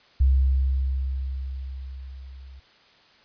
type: tone with level ramp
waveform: sine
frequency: 66.3 Hz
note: C2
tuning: 23 cents sharp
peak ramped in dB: -14 to -41 dBFS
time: 0.2-2.6 s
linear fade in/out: 10 ms
effects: white hiss -56 dBFS RMS until 3.24 s + resampled to 11025 Hz